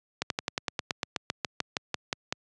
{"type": "slowing click train", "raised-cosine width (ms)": 0.2, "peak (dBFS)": -10, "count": 17, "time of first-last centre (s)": [0.22, 2.325], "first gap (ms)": 82, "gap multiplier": 1.06, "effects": ["high-pass 100 Hz 12 dB/octave", "resampled to 22050 Hz"]}